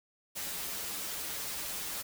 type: noise with comb filter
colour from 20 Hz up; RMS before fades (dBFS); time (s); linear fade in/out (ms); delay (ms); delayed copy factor
white; -38; 0.35-2.03; 20; 8; -0.95
effects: none